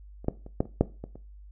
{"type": "clicks", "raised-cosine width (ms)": 2, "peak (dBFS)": [-30, -11, -30, -10, -30, -6, -23, -30], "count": 8, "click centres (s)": [0.245, 0.284, 0.464, 0.605, 0.655, 0.81, 1.04, 1.156], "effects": ["noise-tail reverb RT60 0.3 s tail -17 dB re dry", "added 50 Hz sine -45 dBFS peak until 1.51 s"]}